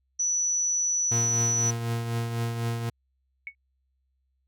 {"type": "tone", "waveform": "sine", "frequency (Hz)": 5930, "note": "F#8", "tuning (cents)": 3, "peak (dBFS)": -23, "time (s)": [0.19, 1.71], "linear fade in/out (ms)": 10}
{"type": "tone with tremolo", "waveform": "40% pulse", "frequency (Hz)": 116.54, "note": "A#2", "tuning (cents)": 0, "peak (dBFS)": -24, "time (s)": [1.11, 2.9], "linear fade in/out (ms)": 10, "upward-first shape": "triangle", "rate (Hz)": 4, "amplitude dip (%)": 50}
{"type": "tone with exponential decay", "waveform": "sine", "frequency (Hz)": 2217, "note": "C#7", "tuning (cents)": 0, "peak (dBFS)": -29, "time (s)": [3.47, 3.55], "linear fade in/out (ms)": 1, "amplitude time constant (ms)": 16}
{"effects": ["added 65 Hz sine -70 dBFS peak until 4.47 s"]}